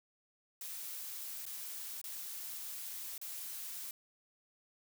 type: noise with dropouts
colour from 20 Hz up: blue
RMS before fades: -44 dBFS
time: 0.61-3.91 s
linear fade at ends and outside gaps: 2 ms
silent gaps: 1.454-1.463 / 2.015-2.04 / 3.179-3.214 s
effects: none